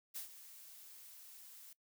blue noise with ADSR envelope, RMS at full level -43 dBFS, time 0.14-1.73 s, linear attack 25 ms, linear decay 110 ms, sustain -13 dB, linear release 3 ms, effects noise-tail reverb RT60 0.1 s tail -21 dB re dry

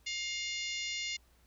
harmonic tone with a mistuned harmonic, 707 Hz, F5, 21 cents sharp, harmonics 3 / 4 / 5 / 6 / 7 / 8 / 9 / 10, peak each -39 / -41 / -43 / -45 / -46 / -47 / -48 / -49 dBFS, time 0.06-1.17 s, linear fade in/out 10 ms, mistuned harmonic 9, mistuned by +43 cents, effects added 60 Hz sine -64 dBFS peak until 1.46 s + pink hiss -69 dBFS RMS until 1.46 s

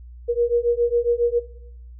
sine beating tone pair, 471.9 / 479.2 Hz, A#4 / A#4, +21 / +48 cents, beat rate 7.3 Hz, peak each -20 / -21 dBFS, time 0.28-1.4 s, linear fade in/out 20 ms, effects noise-tail reverb RT60 0.7 s tail -17 dB re dry + added 60 Hz sine -38 dBFS peak until 1.99 s

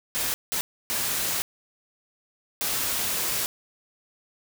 white noise bursts at uneven times, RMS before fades -27 dBFS, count 4, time 0.15-0.34 / 0.52-0.61 / 0.9-1.42 / 2.61-3.46 s, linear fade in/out 0 ms, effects none

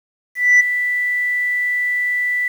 sine tone with ADSR envelope, 1975.5 Hz, B6, in tune, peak -4 dBFS, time 0.35-2.48 s, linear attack 250 ms, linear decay 14 ms, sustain -12 dB, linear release 3 ms, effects tanh soft clip ceiling -6 dBFS + 7-bit

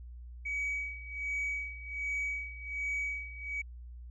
sine tone with tremolo, 2269 Hz, C#7, 40 cents sharp, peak -29 dBFS, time 0.45-3.62 s, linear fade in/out 10 ms, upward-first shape sine, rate 1.3 Hz, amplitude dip 85%, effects tanh soft clip ceiling -29 dBFS + added 60 Hz sine -44 dBFS peak until 4.1 s

